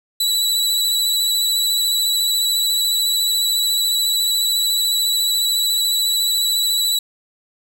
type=tone with vibrato; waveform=sawtooth; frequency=3939 Hz; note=B7; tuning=5 cents flat; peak=-13 dBFS; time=0.2-6.99 s; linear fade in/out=5 ms; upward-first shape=sine; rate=14 Hz; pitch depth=19 cents each way; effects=none